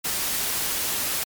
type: noise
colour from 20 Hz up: white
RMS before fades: -26 dBFS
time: 0.04-1.24 s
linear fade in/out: 10 ms
effects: MP3 96 kbps

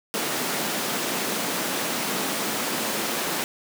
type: high-pass noise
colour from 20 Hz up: pink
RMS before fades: -27 dBFS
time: 0.14-3.44 s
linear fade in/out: 0 ms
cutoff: 190 Hz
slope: 24 dB/octave
effects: none

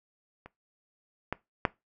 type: clicks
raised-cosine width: 0.5 ms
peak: -30 / -15 / -8 dBFS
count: 3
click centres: 0.46 / 1.326 / 1.652 s
effects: noise-tail reverb RT60 0.2 s tail -20 dB re dry

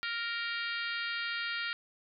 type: harmonic tone with a mistuned harmonic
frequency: 466.2 Hz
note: A#4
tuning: in tune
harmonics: 3 / 4 / 5 / 6 / 7 / 8 / 9 / 10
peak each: -37 / -39 / -41 / -43 / -44 / -45 / -46 / -47 dBFS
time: 0.03-1.73 s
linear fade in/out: 0 ms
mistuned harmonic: 7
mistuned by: -16 cents
effects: none

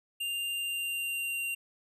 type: tone with pitch glide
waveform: square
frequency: 2794 to 2768 Hz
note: F7 to F7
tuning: 0 to -16 cents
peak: -32 dBFS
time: 0.2-1.55 s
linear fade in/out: 10 ms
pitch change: -16 cents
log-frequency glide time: 0.5-1.42 s
effects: none

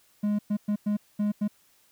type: tone bursts at uneven times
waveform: triangle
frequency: 207.7 Hz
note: G#3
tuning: in tune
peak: -21 dBFS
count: 6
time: 0.23-0.39 / 0.5-0.57 / 0.68-0.76 / 0.86-0.97 / 1.19-1.32 / 1.41-1.48 s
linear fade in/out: 10 ms
effects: white hiss -63 dBFS RMS until 1.91 s

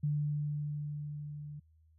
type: tone with level ramp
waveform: sine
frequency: 147.8 Hz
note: D3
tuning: 11 cents sharp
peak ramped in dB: -28 to -42 dBFS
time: 0.03-1.6 s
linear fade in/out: 10 ms
effects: added 79 Hz sine -62 dBFS peak until 1.98 s

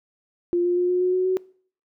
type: tone with pitch steps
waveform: sine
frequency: 349.2 / 353.1 / 356.9 / 360.9 / 364.9 / 368.9 / 373 Hz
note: F4 / F4 / F4 / F#4 / F#4 / F#4 / F#4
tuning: 0 / +19 / +38 / -43 / -24 / -5 / +14 cents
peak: -18 dBFS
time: 0.53-1.37 s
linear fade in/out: 0 ms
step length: 120 ms
effects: noise-tail reverb RT60 0.5 s tail -23 dB re dry

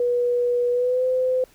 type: tone with pitch glide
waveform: sine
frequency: 486.4 to 511.5 Hz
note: B4 to C5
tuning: -26 to -39 cents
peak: -18 dBFS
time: 0-1.44 s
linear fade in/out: 2 ms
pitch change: +87 cents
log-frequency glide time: 0.71-1.05 s
effects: pink hiss -55 dBFS RMS until 1.54 s

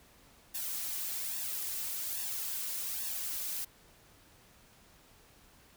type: noise with flanger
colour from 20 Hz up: blue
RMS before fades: -37 dBFS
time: 0.54-3.65 s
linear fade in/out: 10 ms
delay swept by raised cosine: 1.1 to 3.4 ms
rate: 1.2 Hz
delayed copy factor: +0.75
effects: pink hiss -61 dBFS RMS until 5.76 s

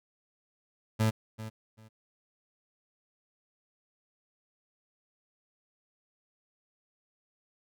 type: tone with echo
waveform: 30% pulse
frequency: 110 Hz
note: A2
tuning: in tune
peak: -21 dBFS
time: 0.99-1.11 s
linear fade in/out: 20 ms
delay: 390 ms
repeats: 2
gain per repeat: -14 dB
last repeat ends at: 1.89 s
effects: none

